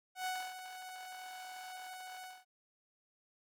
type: tone with ADSR envelope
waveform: sawtooth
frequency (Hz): 742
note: F#5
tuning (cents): +5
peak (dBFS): -31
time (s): 0.15-2.45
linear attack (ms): 110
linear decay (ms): 270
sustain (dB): -11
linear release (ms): 200
effects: AAC 48 kbps